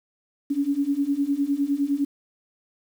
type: beating tone pair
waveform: sine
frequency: 276.7 / 286.5 Hz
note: C#4 / D4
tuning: -3 / -43 cents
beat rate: 9.8 Hz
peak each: -25 / -23 dBFS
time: 0.5-2.05 s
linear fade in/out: 10 ms
effects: 8-bit